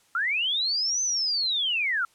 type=linear two-way sweep; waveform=sine; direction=up then down; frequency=1315 to 6200 to 1315 Hz; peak=-23 dBFS; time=0.15-2.05 s; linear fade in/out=2 ms; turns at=1.02 s; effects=white hiss -62 dBFS RMS until 2.14 s + low-pass 10000 Hz 12 dB/octave